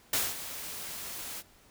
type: noise with ADSR envelope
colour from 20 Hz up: white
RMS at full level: -27 dBFS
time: 0.13-1.43 s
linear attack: 4 ms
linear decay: 210 ms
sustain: -13 dB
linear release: 42 ms
effects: pink hiss -60 dBFS RMS until 1.7 s